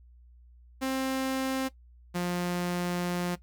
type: tone pair in turn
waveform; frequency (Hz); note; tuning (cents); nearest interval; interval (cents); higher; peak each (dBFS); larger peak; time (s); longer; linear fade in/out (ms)
sawtooth; 264.4 / 176.77; C4 / F3; +18 / +21; perfect fifth; 697; first; -24; neither; 0.81-1.69 / 2.14-3.36; second; 20
effects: noise-tail reverb RT60 0.1 s tail -17 dB re dry + added 60 Hz sine -52 dBFS peak until 3.42 s